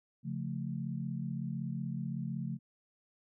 sine chord, Db augmented, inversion none, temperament equal, 138.59 / 174.61 / 220 Hz, Db3 / F3 / A3, 0 / 0 / 0 cents, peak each -38 / -39 / -40 dBFS, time 0.23-2.59 s, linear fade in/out 50 ms, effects none

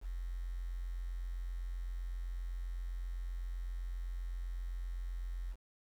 sine tone with quantisation, 43.88 Hz, F1, 9 cents sharp, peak -37 dBFS, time 0.01-5.56 s, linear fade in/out 50 ms, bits 10, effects none

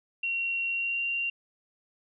sine tone with pitch glide, 2742 to 2766 Hz, F7 to F7, -32 to -17 cents, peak -27 dBFS, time 0.23-1.3 s, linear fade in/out 5 ms, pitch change +15 cents, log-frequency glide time 0.68-1.02 s, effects none

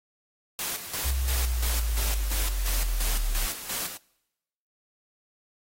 white noise with tremolo, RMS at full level -31 dBFS, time 0.59-3.97 s, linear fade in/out 0 ms, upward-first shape square, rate 2.9 Hz, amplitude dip 60%
sine linear sweep, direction down, 67 to 34 Hz, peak -24 dBFS, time 1.04-3.47 s, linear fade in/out 20 ms
effects noise-tail reverb RT60 0.9 s tail -24 dB re dry + AAC 48 kbps

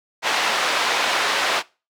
pink band-pass noise, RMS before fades -21 dBFS, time 0.22-1.63 s, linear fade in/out 50 ms, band 750 to 4200 Hz, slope 12 dB/octave, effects noise-tail reverb RT60 0.3 s tail -22 dB re dry

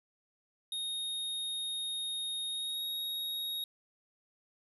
square tone with pitch glide, 3720 to 3763 Hz, A#7 to A#7, -4 to +16 cents, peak -35 dBFS, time 0.72-3.64 s, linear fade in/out 2 ms, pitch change +20 cents, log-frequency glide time 2.47-2.83 s, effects none

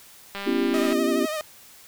click train, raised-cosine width 0.3 ms, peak -17 dBFS, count 116, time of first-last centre 0.35-0.928 s, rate 199 Hz
sine chord, C# half-diminished seventh, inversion third, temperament equal with one note detuned, 246.9 / 277.2 / 335.8 / 392 Hz, B3 / C#4 / E4 / G4, 0 / 0 / +32 / 0 cents, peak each -26 dBFS, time 0.46-1.26 s, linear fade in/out 10 ms
sawtooth tone with vibrato, 622.3 Hz, D#5, in tune, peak -23 dBFS, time 0.74-1.41 s, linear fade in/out 0 ms, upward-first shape sine, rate 12 Hz, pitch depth 48 cents each way
effects white hiss -49 dBFS RMS until 1.87 s

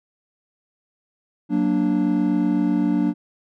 triangle chord, Gb augmented, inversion none, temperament equal, 185 / 233.1 / 293.7 Hz, Gb3 / Bb3 / D4, 0 / 0 / 0 cents, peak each -21 / -21 / -18 dBFS, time 1.49-3.14 s, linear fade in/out 50 ms, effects none

